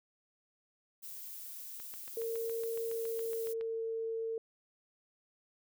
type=noise; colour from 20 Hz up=violet; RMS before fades=-46 dBFS; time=1.02-3.54 s; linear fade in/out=20 ms
type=click train; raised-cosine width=0.3 ms; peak=-35 dBFS; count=14; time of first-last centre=1.8-3.611 s; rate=7.18 Hz
type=tone with pitch glide; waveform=sine; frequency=457 to 451.5 Hz; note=A#4 to A4; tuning=-34 to +45 cents; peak=-34 dBFS; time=2.17-4.38 s; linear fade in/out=2 ms; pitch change=-21 cents; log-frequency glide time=2.85-3.87 s
effects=none